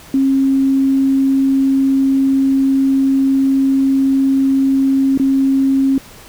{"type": "tone with dropouts", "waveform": "sine", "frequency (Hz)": 270, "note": "C#4", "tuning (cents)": -45, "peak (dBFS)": -10, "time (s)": [0.14, 5.98], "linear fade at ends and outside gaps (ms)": 2, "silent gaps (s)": [5.176, 5.197], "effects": ["pink hiss -39 dBFS RMS until 6.28 s"]}